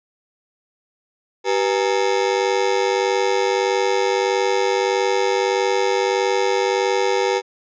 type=ring-modulated tone; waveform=30% pulse; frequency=437.3 Hz; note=A4; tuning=11 cents flat; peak=-11 dBFS; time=1.44-7.42 s; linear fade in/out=50 ms; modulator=50.8 Hz; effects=resampled to 16000 Hz